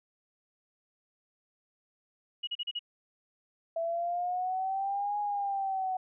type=tone bursts; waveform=sine; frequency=2901 Hz; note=F#7; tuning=35 cents flat; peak=-31 dBFS; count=5; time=2.43-2.793 s; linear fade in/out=10 ms; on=43 ms; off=37 ms
type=exponential two-way sweep; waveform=sine; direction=up then down; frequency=659.3 to 830.6 to 743 Hz; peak=-29 dBFS; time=3.76-5.97 s; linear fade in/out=5 ms; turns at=5.19 s
effects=none